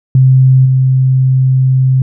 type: tone with level steps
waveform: sine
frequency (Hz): 130.81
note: C3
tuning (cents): 0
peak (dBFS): -3 / -6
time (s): 0.15-2.02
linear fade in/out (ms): 2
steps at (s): 0.65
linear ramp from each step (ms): 10
effects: none